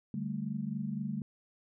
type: chord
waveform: sine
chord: D suspended fourth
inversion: none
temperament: equal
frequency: 146.83 / 196 / 220 Hz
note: D3 / G3 / A3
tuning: 0 / 0 / 0 cents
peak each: -39 / -37 / -37 dBFS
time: 0.14-1.22 s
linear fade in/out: 2 ms
effects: none